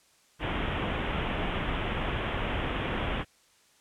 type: low-pass noise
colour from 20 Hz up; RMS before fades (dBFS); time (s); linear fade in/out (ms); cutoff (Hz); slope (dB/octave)
pink; -31; 0.39-3.25; 50; 3400; 96
effects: white hiss -63 dBFS RMS until 3.8 s + low-pass 9000 Hz 12 dB/octave